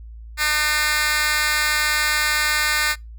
10% pulse tone with high-pass filter, 302.4 Hz, D#4, 49 cents flat, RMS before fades -20 dBFS, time 0.37-2.96 s, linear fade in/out 50 ms, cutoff 2000 Hz, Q 1.3, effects noise-tail reverb RT60 0.2 s tail -24 dB re dry + added 56 Hz sine -35 dBFS peak until 3.18 s

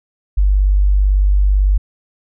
sine tone, 49 Hz, G1, in tune, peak -9 dBFS, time 0.37-1.78 s, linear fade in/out 10 ms, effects none

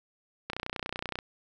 click train, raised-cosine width 0.3 ms, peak -17 dBFS, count 22, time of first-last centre 0.5-1.189 s, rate 30.5 Hz, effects none

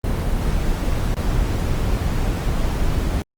brown noise with dropouts, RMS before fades -20 dBFS, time 0.04-3.22 s, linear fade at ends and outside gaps 1 ms, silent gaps 1.144-1.167 s, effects Opus 24 kbps

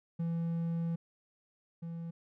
triangle tone pair in turn, 167.2 / 167.2 Hz, E3 / E3, +25 / +25 cents, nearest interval unison, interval 0 cents, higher neither, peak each -29 / -36 dBFS, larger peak first, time 0.19-0.96 / 1.82-2.11 s, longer first, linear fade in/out 10 ms, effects none

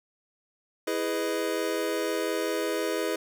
square chord, E major seventh, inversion none, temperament equal with one note detuned, 329.6 / 415.3 / 499.6 / 622.3 Hz, E4 / G#4 / B4 / D#5, 0 / 0 / +20 / 0 cents, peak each -33 / -32 / -33 / -35 dBFS, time 0.87-3.16 s, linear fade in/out 5 ms, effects none

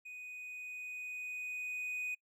triangle tone with level ramp, 2489 Hz, D#7, in tune, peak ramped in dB -44 to -34 dBFS, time 0.05-2.15 s, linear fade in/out 10 ms, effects noise-tail reverb RT60 0.1 s tail -25 dB re dry

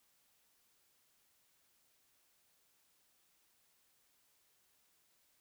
silence, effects white hiss -74 dBFS RMS until 5.4 s

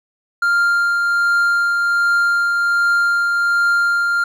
triangle tone with tremolo, 1396.9 Hz, F6, in tune, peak -10 dBFS, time 0.42-4.24 s, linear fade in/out 5 ms, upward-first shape triangle, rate 1.3 Hz, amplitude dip 30%, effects none

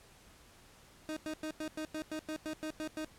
30% pulse tone bursts, 311.1 Hz, D#4, in tune, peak -34 dBFS, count 12, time 1.09-3.046 s, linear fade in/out 0 ms, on 75 ms, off 96 ms, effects pink hiss -60 dBFS RMS until 3.18 s + low-pass 12000 Hz 12 dB/octave

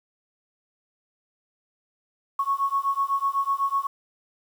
sine beating tone pair, 1100 / 1108 Hz, C#6 / C#6, -14 / -1 cents, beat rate 8 Hz, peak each -25 / -25 dBFS, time 2.39-3.87 s, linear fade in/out 5 ms, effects 8-bit

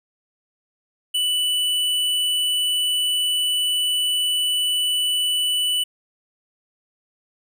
triangle tone with hard clipping, 2973 Hz, F#7, 8 cents sharp, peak -20 dBFS, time 1.14-5.84 s, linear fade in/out 10 ms, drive 15 dB, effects none

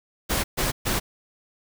pink noise bursts, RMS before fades -24 dBFS, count 3, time 0.29-1 s, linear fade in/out 20 ms, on 150 ms, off 130 ms, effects none

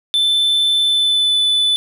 triangle tone with pitch glide, 3529 to 3492 Hz, A7 to A7, +4 to -14 cents, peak -11 dBFS, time 0.14-1.76 s, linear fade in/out 0 ms, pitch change -18 cents, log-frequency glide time 0.81-1.4 s, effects none

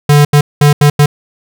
square tone bursts at uneven times, 146.2 Hz, D3, 7 cents flat, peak -4 dBFS, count 5, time 0.09-0.25 / 0.33-0.41 / 0.61-0.73 / 0.81-0.9 / 0.99-1.06 s, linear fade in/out 5 ms, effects none

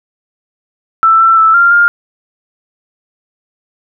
sine tone with pitch steps, 1327 / 1339 / 1317 / 1389 / 1407 Hz, E6 / E6 / E6 / F6 / F6, +11 / +27 / -2 / -10 / +12 cents, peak -4 dBFS, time 1.03-1.88 s, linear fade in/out 0 ms, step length 170 ms, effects none

